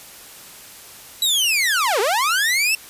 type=linear two-way sweep; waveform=sawtooth; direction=down then up; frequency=3958 to 377.3 to 2715 Hz; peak=-13 dBFS; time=1.22-2.75 s; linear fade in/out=2 ms; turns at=2 s; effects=white hiss -41 dBFS RMS until 2.89 s + resampled to 32000 Hz